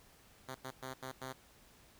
5% pulse tone bursts at uneven times, 130.81 Hz, C3, in tune, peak -31 dBFS, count 5, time 0.48-0.55 / 0.64-0.71 / 0.82-0.94 / 1.02-1.12 / 1.21-1.33 s, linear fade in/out 10 ms, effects pink hiss -63 dBFS RMS until 1.99 s

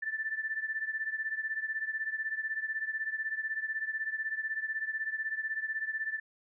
sine beating tone pair, 1760 / 1776 Hz, A6 / A6, 0 / +16 cents, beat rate 16 Hz, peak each -34 / -37 dBFS, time 0.02-6.2 s, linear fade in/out 10 ms, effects none

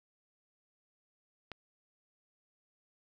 click, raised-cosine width 0.3 ms, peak -26 dBFS, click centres 1.517 s, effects none

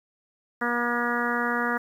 harmonic tone, 239.6 Hz, A#3, 48 cents sharp, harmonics 1 / 2 / 3 / 4 / 5 / 6 / 7 / 8, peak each -30 / -32 / -34 / -33 / -31 / -30 / -31 / -34 dBFS, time 0.61-1.78 s, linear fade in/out 10 ms, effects 9-bit

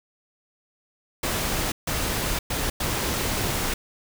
pink noise bursts at uneven times, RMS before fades -26 dBFS, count 4, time 1.23-1.72 / 1.87-2.39 / 2.5-2.7 / 2.8-3.74 s, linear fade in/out 5 ms, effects none

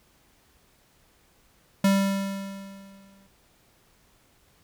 square tone with exponential decay, 196 Hz, G3, in tune, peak -17 dBFS, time 1.84-3.27 s, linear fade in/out 5 ms, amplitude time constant 310 ms, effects pink hiss -62 dBFS RMS until 4.63 s

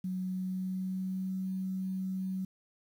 sine tone with pitch glide, 185 to 188.45 Hz, F#3 to F#3, 0 to +32 cents, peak -32 dBFS, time 0.04-2.45 s, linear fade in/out 5 ms, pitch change +32 cents, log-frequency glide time 0.16-1.3 s, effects 10-bit

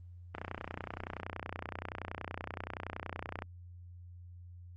click train, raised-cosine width 0.5 ms, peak -23 dBFS, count 95, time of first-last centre 0.35-3.422 s, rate 30.6 Hz, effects added 88 Hz sine -48 dBFS peak until 4.76 s + Opus 24 kbps

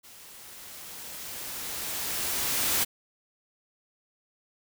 white noise with level ramp, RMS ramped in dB -50 to -25 dBFS, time 0.03-2.85 s, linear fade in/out 20 ms, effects none

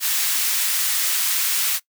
white high-pass noise, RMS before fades -21 dBFS, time 0-1.8 s, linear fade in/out 50 ms, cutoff 1500 Hz, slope 12 dB/octave, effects noise-tail reverb RT60 0.1 s tail -20 dB re dry

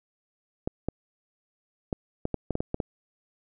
clicks, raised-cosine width 2 ms, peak -14 dBFS, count 10, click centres 0.675 / 0.886 / 1.928 / 2.254 / 2.343 / 2.507 / 2.554 / 2.605 / 2.744 / 2.802 s, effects none

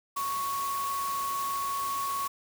sine tone in noise, 1108.7 Hz, C#6, in tune, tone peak -29 dBFS, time 0.16-2.28 s, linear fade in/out 10 ms, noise white, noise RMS -39 dBFS, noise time 0.16-2.28 s, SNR +7 dB, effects none

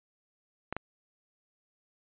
clicks, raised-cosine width 0.5 ms, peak -18 dBFS, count 2, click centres 0.726 / 0.766 s, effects resampled to 8000 Hz

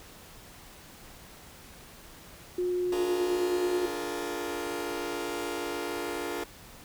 sine tone, 359.1 Hz, F4, 48 cents sharp, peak -26 dBFS, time 2.58-3.86 s, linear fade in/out 5 ms
sawtooth chord, Bb dominant seventh, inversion first, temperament just, 291.4 / 349.6 / 419.5 / 466.2 Hz, D4 / F4 / Ab4 / Bb4, -13 / +2 / +17 / 0 cents, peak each -35 / -32 / -35 / -34 dBFS, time 2.92-6.44 s, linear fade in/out 5 ms
effects pink hiss -50 dBFS RMS until 6.84 s

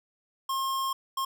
square tone bursts at uneven times, 1071 Hz, C6, 40 cents sharp, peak -28 dBFS, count 2, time 0.49-0.93 / 1.17-1.25 s, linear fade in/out 5 ms, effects none

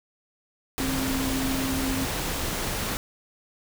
sine tone in noise, 265.3 Hz, C4, 24 cents sharp, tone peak -27 dBFS, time 0.8-2.05 s, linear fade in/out 0 ms, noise pink, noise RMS -29 dBFS, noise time 0.78-2.97 s, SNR -1 dB, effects none

